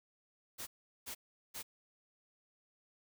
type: noise bursts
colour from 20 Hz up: white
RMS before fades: -44 dBFS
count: 3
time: 0.58-1.63 s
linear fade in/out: 20 ms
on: 90 ms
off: 390 ms
effects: none